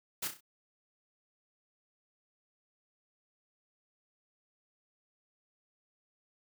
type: noise with echo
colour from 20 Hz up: white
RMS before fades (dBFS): -35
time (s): 0.22-0.28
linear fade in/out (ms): 10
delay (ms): 32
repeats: 4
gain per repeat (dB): -7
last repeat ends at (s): 0.408
effects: none